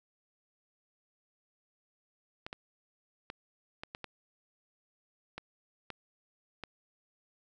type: clicks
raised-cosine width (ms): 0.3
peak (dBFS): -24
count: 9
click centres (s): 2.465 / 2.529 / 3.301 / 3.835 / 3.949 / 4.043 / 5.38 / 5.903 / 6.637
effects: none